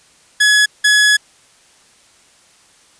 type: tone bursts at uneven times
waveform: sawtooth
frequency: 1690 Hz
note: G#6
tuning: 30 cents sharp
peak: -5 dBFS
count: 2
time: 0.4-0.66 / 0.84-1.17 s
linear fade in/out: 10 ms
effects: white hiss -50 dBFS RMS until 2.99 s + resampled to 22050 Hz